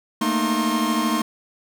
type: tone cluster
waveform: 45% pulse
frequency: 220.6 / 233.5 / 308.7 / 1068 Hz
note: A3 / A#3 / D#4 / C6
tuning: +5 / +3 / -14 / +35 cents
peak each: -25 dBFS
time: 0.21-1.22 s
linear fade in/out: 5 ms
effects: none